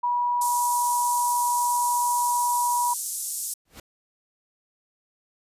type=tone; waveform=sine; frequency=970 Hz; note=B5; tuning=31 cents flat; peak=-21 dBFS; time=0.03-2.94 s; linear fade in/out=10 ms
type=band-pass noise; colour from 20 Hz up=pink; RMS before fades=-31 dBFS; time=0.41-3.54 s; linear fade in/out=5 ms; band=7100 to 12000 Hz; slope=24 dB/octave
type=noise with exponential growth; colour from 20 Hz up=pink; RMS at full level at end=-37 dBFS; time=3.65-3.8 s; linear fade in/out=5 ms; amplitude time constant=32 ms
effects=resampled to 32000 Hz